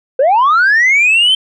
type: linear sweep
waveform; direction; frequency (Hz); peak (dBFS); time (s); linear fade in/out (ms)
sine; up; 493.9 to 3136; -5; 0.19-1.35; 5
effects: tanh soft clip ceiling -5 dBFS